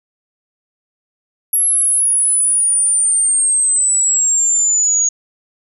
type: exponential sweep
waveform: sine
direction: down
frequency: 11300 to 6660 Hz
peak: -11 dBFS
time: 1.53-5.09 s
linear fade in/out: 5 ms
effects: none